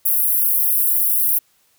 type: high-pass noise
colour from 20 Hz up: pink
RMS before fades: -17 dBFS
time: 0.05-1.39 s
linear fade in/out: 10 ms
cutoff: 11000 Hz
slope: 48 dB/octave
effects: white hiss -60 dBFS RMS until 1.78 s